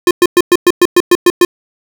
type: tone bursts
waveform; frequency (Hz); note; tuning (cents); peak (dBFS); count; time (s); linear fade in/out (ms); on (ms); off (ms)
square; 353.9; F4; +23; -4; 10; 0.07-1.45; 2; 39; 110
effects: none